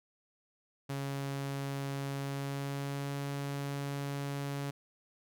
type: tone with pitch glide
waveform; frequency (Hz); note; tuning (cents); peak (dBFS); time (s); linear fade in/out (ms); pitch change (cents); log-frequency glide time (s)
sawtooth; 138.59 to 140.77; C#3 to C#3; 0 to +27; -31; 0.89-4.71; 10; +27; 2.18-3.18
effects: none